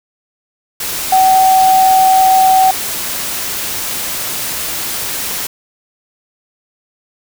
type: tone in noise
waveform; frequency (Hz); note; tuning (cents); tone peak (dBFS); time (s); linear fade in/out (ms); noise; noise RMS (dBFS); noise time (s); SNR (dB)
sine; 758; F#5; +42; -6; 1.12-2.71; 5; white; -20; 0.8-5.47; +11
effects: none